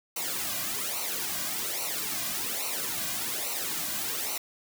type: noise with flanger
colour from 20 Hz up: white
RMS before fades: -32 dBFS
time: 0.16-4.38 s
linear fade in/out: 5 ms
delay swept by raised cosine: 0.59 to 2.29 ms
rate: 1.2 Hz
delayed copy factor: -0.75
effects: none